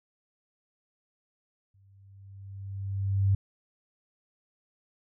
sine tone with exponential growth, 98 Hz, G2, in tune, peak -19 dBFS, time 1.74-3.35 s, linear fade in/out 5 ms, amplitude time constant 350 ms, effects none

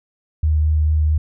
sine tone with vibrato, 77 Hz, D#2, 17 cents flat, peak -13 dBFS, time 0.43-1.18 s, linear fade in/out 5 ms, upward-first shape sine, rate 4.5 Hz, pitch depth 11 cents each way, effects none

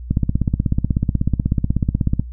click train, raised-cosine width 5 ms, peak -4 dBFS, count 35, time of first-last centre 0.11-2.196 s, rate 16.3 Hz, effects noise-tail reverb RT60 0.1 s tail -19 dB re dry + added 60 Hz sine -29 dBFS peak until 2.32 s

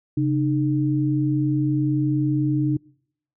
sine tone pair together, 135.4 / 304 Hz, C#3 / D#4, -40 / -40 cents, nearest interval octave + major second, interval 1400 cents, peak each -21 dBFS, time 0.17-2.77 s, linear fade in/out 5 ms, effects noise-tail reverb RT60 0.7 s tail -26 dB re dry

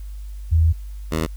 sine / 10% pulse tone pair in turn, 81 / 79.79 Hz, E2 / D#2, -30 / +44 cents, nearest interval unison, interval 26 cents, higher first, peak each -12 dBFS, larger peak neither, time 0.51-0.73 / 1.11-1.27 s, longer first, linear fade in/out 20 ms, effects added 50 Hz sine -30 dBFS peak until 1.36 s + white hiss -55 dBFS RMS until 1.36 s

